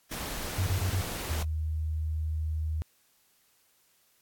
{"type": "noise", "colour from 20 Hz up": "pink", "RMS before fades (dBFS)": -36, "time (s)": [0.11, 1.43], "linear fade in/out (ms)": 5}
{"type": "tone bursts", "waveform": "sine", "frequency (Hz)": 92.7, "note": "F#2", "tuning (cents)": 4, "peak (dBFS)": -25, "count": 4, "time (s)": [0.58, 1.016], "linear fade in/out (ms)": 5, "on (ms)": 88, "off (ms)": 28}
{"type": "tone", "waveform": "sine", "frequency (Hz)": 78.3, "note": "D#2", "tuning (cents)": 11, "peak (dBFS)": -28, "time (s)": [1.29, 2.82], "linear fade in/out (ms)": 0}
{"effects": ["white hiss -67 dBFS RMS until 4.21 s", "AAC 64 kbps"]}